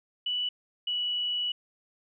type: tone pair in turn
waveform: sine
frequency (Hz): 2960 / 2943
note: F#7 / F#7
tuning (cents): 0 / -10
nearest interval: unison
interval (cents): 10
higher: first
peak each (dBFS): -27 / -27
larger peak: neither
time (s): 0.26-0.49 / 0.87-1.52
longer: second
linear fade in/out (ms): 5
effects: none